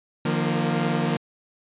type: chord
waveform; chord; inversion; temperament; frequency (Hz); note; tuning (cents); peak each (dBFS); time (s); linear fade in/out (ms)
sawtooth; Eb suspended second; none; equal with one note detuned; 151.83 / 174.61 / 233.1; Eb3 / F3 / Bb3; -42 / 0 / 0; -22; 0.25-1.17; 5
effects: resampled to 8000 Hz